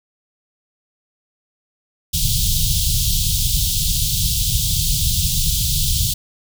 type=band-stop noise; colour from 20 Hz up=pink; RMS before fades=-18 dBFS; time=2.13-6.14 s; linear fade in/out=10 ms; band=160 to 3200 Hz; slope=48 dB/octave; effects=none